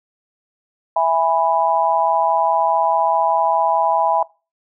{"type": "chord", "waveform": "sine", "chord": "E major", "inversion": "none", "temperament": "just", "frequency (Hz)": [659.3, 824.1, 988.9], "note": ["E5", "G#5", "B5"], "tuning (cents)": [0, -14, 2], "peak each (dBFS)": -18, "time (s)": [0.96, 4.23], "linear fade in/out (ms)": 5, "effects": ["noise-tail reverb RT60 0.3 s tail -22 dB re dry"]}